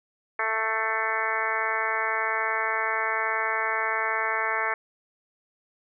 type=harmonic tone with a mistuned harmonic; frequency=221.2 Hz; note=A3; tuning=9 cents sharp; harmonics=2 / 3 / 4 / 5 / 6 / 7 / 8 / 9 / 10; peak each=-36 / -35 / -32 / -32 / -32 / -34 / -30 / -33 / -34 dBFS; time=0.39-4.74 s; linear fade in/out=2 ms; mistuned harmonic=9; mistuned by=+36 cents; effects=none